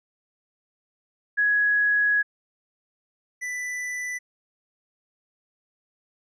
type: tone pair in turn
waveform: sine / square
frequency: 1672 / 1985.7 Hz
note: G#6 / B6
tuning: +11 / +9 cents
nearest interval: minor third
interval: 298 cents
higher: second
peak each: -18 / -29 dBFS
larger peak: first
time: 1.37-2.23 / 3.41-4.19 s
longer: first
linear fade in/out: 20 ms
effects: low-pass 9000 Hz 12 dB/octave